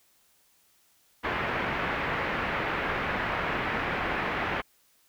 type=low-pass noise; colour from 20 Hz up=white; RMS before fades=-30 dBFS; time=1.23-4.62 s; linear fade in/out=20 ms; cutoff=2200 Hz; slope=24 dB/octave; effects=white hiss -65 dBFS RMS until 5.08 s